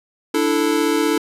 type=chord; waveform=square; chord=D suspended second; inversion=none; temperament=equal; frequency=293.7 / 329.6 / 440 Hz; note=D4 / E4 / A4; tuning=0 / 0 / 0 cents; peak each=-21 dBFS; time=0.34-1.18 s; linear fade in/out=5 ms; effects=resampled to 32000 Hz